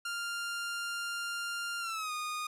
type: tone with pitch glide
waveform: sawtooth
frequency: 1396.9 to 1230.2 Hz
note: F6 to D#6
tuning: 0 to -20 cents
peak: -31 dBFS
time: 0.05-2.47 s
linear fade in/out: 5 ms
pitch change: -220 cents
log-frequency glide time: 1.8-2.12 s
effects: low-pass 12000 Hz 12 dB/octave